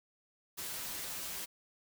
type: noise with comb filter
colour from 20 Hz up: white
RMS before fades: -41 dBFS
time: 0.57-1.46 s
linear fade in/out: 20 ms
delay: 8.8 ms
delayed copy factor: -0.95
effects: none